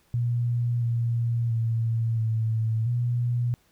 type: tone with pitch steps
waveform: sine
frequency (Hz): 119.7 / 117.4 / 114.2 / 111.6 / 120.8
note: A#2 / A#2 / A#2 / A2 / B2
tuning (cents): +46 / +13 / -35 / +25 / -38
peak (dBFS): -22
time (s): 0.14-3.54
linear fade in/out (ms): 0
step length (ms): 680
effects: pink hiss -64 dBFS RMS until 3.71 s